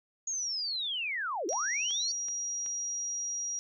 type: linear two-way sweep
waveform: sine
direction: down then up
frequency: 6700 to 305.4 to 4620 Hz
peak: -31 dBFS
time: 0.27-2.12 s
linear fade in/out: 5 ms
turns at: 1.47 s
type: tone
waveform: sine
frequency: 5730 Hz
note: F8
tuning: 44 cents sharp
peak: -32 dBFS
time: 1.49-3.59 s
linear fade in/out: 0 ms
type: click train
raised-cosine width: 0.2 ms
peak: -31 dBFS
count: 4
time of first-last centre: 1.53-2.662 s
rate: 2.65 Hz
effects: none